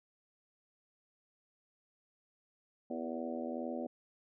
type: harmonic tone with a mistuned harmonic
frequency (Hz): 82.2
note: E2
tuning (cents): -4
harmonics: 3 / 4 / 5 / 6 / 7 / 8 / 9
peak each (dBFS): -40 / -44 / -48 / -46 / -43 / -49 / -48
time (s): 2.9-3.87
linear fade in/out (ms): 5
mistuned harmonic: 5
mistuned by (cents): -39
effects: none